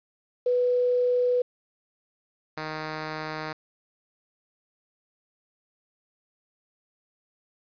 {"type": "tone pair in turn", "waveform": ["sine", "5% pulse"], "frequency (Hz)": [493.9, 155.57], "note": ["B4", "D#3"], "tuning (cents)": [0, 0], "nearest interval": "octave + minor sixth", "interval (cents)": 2000, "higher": "first", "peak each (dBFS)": -20, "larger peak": "neither", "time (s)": [[0.46, 1.42], [2.57, 3.53]], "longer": "neither", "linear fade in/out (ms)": 5, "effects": ["resampled to 11025 Hz", "9-bit"]}